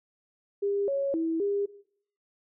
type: tone with pitch steps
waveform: sine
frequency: 402 / 554 / 326.1 / 403.3 Hz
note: G4 / C#5 / E4 / G4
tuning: +44 / -1 / -19 / +49 cents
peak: -25 dBFS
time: 0.62-1.66 s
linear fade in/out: 10 ms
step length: 260 ms
effects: noise-tail reverb RT60 0.6 s tail -17 dB re dry